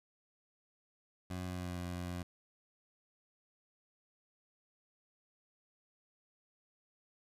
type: tone with pitch glide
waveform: 20% pulse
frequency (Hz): 91 to 88.67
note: F#2 to F2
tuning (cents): -28 to +27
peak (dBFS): -34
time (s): 1.3-2.23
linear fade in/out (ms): 5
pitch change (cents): -45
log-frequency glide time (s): 1.45-1.78
effects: resampled to 32000 Hz